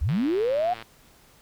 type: linear sweep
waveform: sine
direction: up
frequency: 53.2 to 744 Hz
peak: -21 dBFS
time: 0.01-0.74 s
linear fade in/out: 10 ms
type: click train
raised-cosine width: 0.3 ms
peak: -23 dBFS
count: 84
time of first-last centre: 0.09-0.825 s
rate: 113 Hz
effects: pink hiss -56 dBFS RMS until 1.41 s